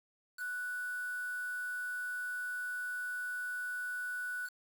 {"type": "tone with quantisation", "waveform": "sine", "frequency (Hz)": 1480, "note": "F#6", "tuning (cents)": 0, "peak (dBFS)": -36, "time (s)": [0.37, 4.5], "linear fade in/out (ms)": 50, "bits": 8, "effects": []}